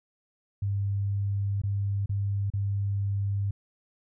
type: tone with dropouts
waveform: sine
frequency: 99.9 Hz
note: G2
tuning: 33 cents sharp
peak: -25 dBFS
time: 0.62-3.51 s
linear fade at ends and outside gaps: 5 ms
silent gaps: 1.617-1.635 / 2.06-2.093 / 2.502-2.536 s
effects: none